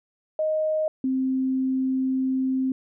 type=tone pair in turn; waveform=sine; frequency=623 / 261.9 Hz; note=D#5 / C4; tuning=+2 / +2 cents; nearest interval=octave + minor third; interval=1500 cents; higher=first; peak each=-21 dBFS; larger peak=neither; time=0.39-0.88 / 1.04-2.72 s; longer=second; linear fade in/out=2 ms; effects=none

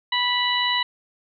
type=harmonic tone; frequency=984 Hz; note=B5; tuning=7 cents flat; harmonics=1 / 2 / 3 / 4; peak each=-25 / -25 / -25 / -25 dBFS; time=0.12-0.83 s; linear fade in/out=5 ms; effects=none

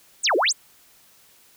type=exponential two-way sweep; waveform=sine; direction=down then up; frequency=9500 to 324.5 to 9500 Hz; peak=-17 dBFS; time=0.23-0.53 s; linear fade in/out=20 ms; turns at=0.36 s; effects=white hiss -55 dBFS RMS until 1.56 s

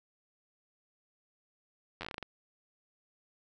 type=slowing click train; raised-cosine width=0.3 ms; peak=-23 dBFS; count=10; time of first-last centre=2.01-2.227 s; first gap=10 ms; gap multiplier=1.21; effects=none

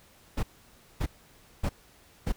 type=noise bursts; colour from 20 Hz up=brown; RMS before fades=-26 dBFS; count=4; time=0.37-2.324 s; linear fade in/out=10 ms; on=61 ms; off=570 ms; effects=pink hiss -58 dBFS RMS until 2.36 s

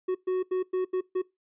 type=tone bursts at uneven times; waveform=triangle; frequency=370 Hz; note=F#4; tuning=in tune; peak=-22 dBFS; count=6; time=0.08-0.15 / 0.27-0.43 / 0.51-0.63 / 0.73-0.85 / 0.93-1.01 / 1.15-1.22 s; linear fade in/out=10 ms; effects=noise-tail reverb RT60 0.2 s tail -22 dB re dry + resampled to 8000 Hz

